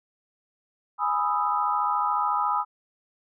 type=chord; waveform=sine; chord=E major seventh; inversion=first; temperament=equal; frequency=830.6 / 987.8 / 1244.5 / 1318.5 Hz; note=G#5 / B5 / D#6 / E6; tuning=0 / 0 / 0 / 0 cents; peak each=-28 / -27 / -26 / -31 dBFS; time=0.98-2.65 s; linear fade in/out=50 ms; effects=none